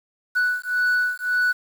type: beating tone pair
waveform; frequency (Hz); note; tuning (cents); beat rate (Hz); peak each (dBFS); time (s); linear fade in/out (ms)
sine; 1480 / 1481.8; F#6 / F#6; 0 / +2; 1.8; -20; 0.35-1.53; 20
effects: tanh soft clip ceiling -16 dBFS + 7-bit